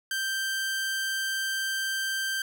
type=tone; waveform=sawtooth; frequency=1568 Hz; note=G6; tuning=in tune; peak=-24 dBFS; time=0.11-2.42 s; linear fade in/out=2 ms; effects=none